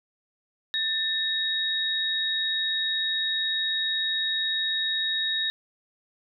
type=tone pair together; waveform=sine; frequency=1783 / 3778 Hz; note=A6 / A#7; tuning=+22 / +22 cents; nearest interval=octave + minor second; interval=1300 cents; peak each=-30 / -25 dBFS; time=0.74-5.5 s; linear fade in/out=0 ms; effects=none